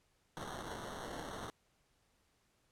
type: noise with sample-and-hold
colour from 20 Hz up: white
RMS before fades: -45 dBFS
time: 0.37-1.5 s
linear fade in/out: 0 ms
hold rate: 2450 Hz
effects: pink hiss -75 dBFS RMS until 2.71 s + low-pass 11000 Hz 12 dB/octave